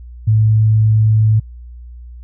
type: tone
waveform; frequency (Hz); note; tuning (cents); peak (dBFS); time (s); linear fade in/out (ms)
sine; 109; A2; -16; -8; 0.27-1.4; 10
effects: added 60 Hz sine -31 dBFS peak until 2.23 s